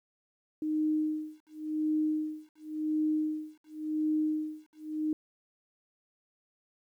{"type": "tone with tremolo", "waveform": "sine", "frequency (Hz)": 308.6, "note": "D#4", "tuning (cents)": -14, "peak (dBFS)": -25, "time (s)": [0.62, 5.13], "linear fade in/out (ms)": 2, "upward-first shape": "sine", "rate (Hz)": 0.92, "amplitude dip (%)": 100, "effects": ["11-bit"]}